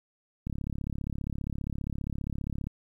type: click train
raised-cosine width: 5 ms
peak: -21 dBFS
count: 78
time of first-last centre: 0.47-2.67 s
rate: 35 Hz
effects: 10-bit